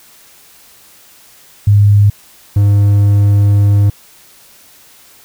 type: tone pair in turn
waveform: sine / triangle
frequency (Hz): 102.4 / 101.58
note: G#2 / G#2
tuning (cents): -24 / -38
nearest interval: unison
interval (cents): 14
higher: first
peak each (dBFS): -4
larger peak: neither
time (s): 1.67-2.1 / 2.56-3.9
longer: second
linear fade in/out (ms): 5
effects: white hiss -43 dBFS RMS until 5.24 s